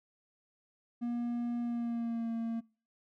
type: tone with pitch glide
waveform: triangle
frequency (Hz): 238.5 to 228.9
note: A#3 to A#3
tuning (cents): +40 to -31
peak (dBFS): -30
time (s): 1.01-2.61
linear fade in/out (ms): 20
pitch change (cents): -71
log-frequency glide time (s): 1.61-2.31
effects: noise-tail reverb RT60 0.4 s tail -24 dB re dry